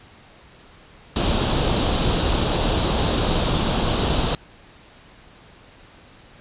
pink noise with comb filter, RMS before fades -20 dBFS, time 1.16-4.35 s, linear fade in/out 2 ms, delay 0.25 ms, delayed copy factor +0.6, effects pink hiss -48 dBFS RMS until 6.4 s + resampled to 8000 Hz

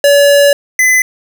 square tone pair in turn, 570 / 2020 Hz, C#5 / B6, +48 / +39 cents, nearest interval octave + minor seventh, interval 2191 cents, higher second, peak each -5 / -7 dBFS, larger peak first, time 0.04-0.53 / 0.79-1.02 s, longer first, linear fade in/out 2 ms, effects none

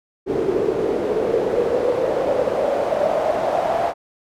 pink noise with band-pass filter sweep, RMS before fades -20 dBFS, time 0.26-3.94 s, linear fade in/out 50 ms, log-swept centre 380 to 700 Hz, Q 6.1, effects none

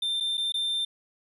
triangle tone with dropouts, 3583 Hz, A7, 31 cents sharp, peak -24 dBFS, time 0.02-0.85 s, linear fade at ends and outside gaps 5 ms, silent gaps 0.202-0.206 / 0.372-0.377 / 0.522-0.541 s, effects resampled to 32000 Hz

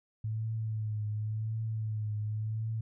sine tone with vibrato, 108.6 Hz, A2, 22 cents flat, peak -31 dBFS, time 0.24-2.81 s, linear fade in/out 5 ms, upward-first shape triangle, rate 0.91 Hz, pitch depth 52 cents each way, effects none

